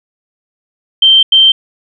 sine tone bursts at uneven times, 3132 Hz, G7, 2 cents flat, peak -3 dBFS, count 2, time 1.02-1.23 / 1.32-1.52 s, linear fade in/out 5 ms, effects none

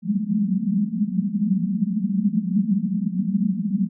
white band-pass noise, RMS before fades -22 dBFS, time 0.02-3.89 s, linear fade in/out 50 ms, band 180 to 220 Hz, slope 96 dB/octave, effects none

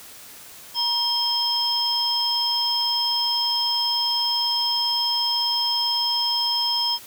sine tone cluster, 953 / 3199 / 5190 Hz, A#5 / G7 / E8, +38 / +34 / -28 cents, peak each -28 / -25 / -22 dBFS, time 0.74-6.99 s, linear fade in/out 50 ms, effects white hiss -43 dBFS RMS until 7.06 s

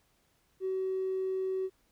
triangle tone with tanh clipping, 378 Hz, F#4, 37 cents sharp, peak -29 dBFS, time 0.6-1.7 s, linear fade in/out 50 ms, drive 1 dB, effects pink hiss -71 dBFS RMS until 1.91 s

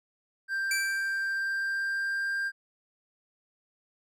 triangle tone with pitch glide, 1578 to 1592.7 Hz, G6 to G6, +11 to +27 cents, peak -26 dBFS, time 0.48-2.52 s, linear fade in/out 50 ms, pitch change +16 cents, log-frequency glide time 1.27-2.38 s
15% pulse tone with exponential decay, 2328 Hz, D7, 16 cents flat, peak -20 dBFS, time 0.71-1.4 s, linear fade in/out 2 ms, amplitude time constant 150 ms
effects none

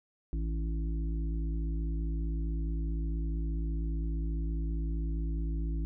harmonic tone with a mistuned harmonic, 55.2 Hz, A1, 6 cents sharp, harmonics 1 / 3 / 5 / 6, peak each -30 / -40 / -44 / -46 dBFS, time 0.33-5.85 s, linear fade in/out 0 ms, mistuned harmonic 3, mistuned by -47 cents, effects none

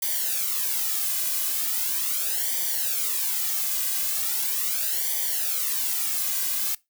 blue noise with flanger, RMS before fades -26 dBFS, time 0.02-6.75 s, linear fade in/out 5 ms, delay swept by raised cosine 0.74 to 2.24 ms, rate 0.39 Hz, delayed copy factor -0.9, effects noise-tail reverb RT60 0.2 s tail -22 dB re dry

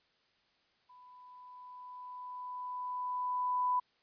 sine tone with level ramp, 996 Hz, B5, 14 cents sharp, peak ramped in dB -55 to -27 dBFS, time 0.89-3.8 s, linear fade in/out 10 ms, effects white hiss -72 dBFS RMS until 4.02 s + resampled to 11025 Hz

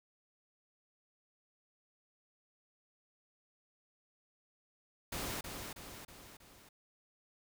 pink noise with echo, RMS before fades -40 dBFS, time 5.12-5.41 s, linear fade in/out 5 ms, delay 320 ms, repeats 4, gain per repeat -5 dB, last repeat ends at 6.69 s, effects none

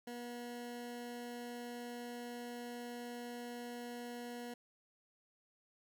20% pulse tone, 240.8 Hz, B3, 44 cents flat, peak -39 dBFS, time 0.07-4.54 s, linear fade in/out 5 ms, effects none

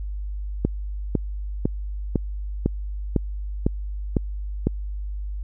click train, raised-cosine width 3 ms, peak -6 dBFS, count 9, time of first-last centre 0.65-4.67 s, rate 1.99 Hz, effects added 50 Hz sine -27 dBFS peak until 5.43 s

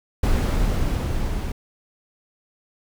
brown noise with level ramp, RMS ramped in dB -18 to -26 dBFS, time 0.23-1.52 s, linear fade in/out 5 ms, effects none

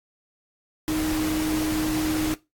sine tone in noise, 311.1 Hz, D#4, in tune, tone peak -23 dBFS, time 0.88-2.34 s, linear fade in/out 0 ms, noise pink, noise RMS -31 dBFS, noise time 0.88-2.34 s, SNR +5 dB, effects noise-tail reverb RT60 0.2 s tail -17 dB re dry + AAC 64 kbps

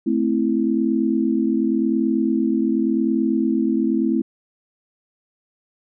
sine chord, A minor, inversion none, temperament equal with one note detuned, 220 / 260.9 / 329.6 Hz, A3 / C4 / E4, 0 / -5 / 0 cents, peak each -21 dBFS, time 0.06-4.22 s, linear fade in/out 10 ms, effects none

